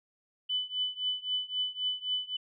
sine tone with tremolo, 3000 Hz, F#7, 23 cents sharp, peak -26 dBFS, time 0.49-2.37 s, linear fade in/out 10 ms, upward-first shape triangle, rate 3.8 Hz, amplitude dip 95%, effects none

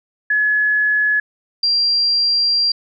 sine tone pair in turn, 1700 / 4745 Hz, G#6 / D8, +40 / +17 cents, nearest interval octave + tritone, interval 1777 cents, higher second, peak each -13 dBFS, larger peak neither, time 0.3-1.2 / 1.63-2.72 s, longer second, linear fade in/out 5 ms, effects none

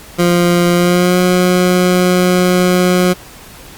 20% pulse tone with pitch glide, 174.61 to 180.77 Hz, F3 to F#3, 0 to -40 cents, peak -4 dBFS, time 0.18-3.14 s, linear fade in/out 20 ms, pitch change +60 cents, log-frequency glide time 0.73-1.18 s, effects pink hiss -36 dBFS RMS until 3.77 s + Opus 48 kbps

